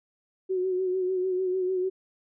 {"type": "tone with vibrato", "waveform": "sine", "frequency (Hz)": 370.8, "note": "F#4", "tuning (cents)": 4, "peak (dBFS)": -24, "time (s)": [0.49, 1.9], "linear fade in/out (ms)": 20, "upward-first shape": "sine", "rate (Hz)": 6.7, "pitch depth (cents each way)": 38, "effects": []}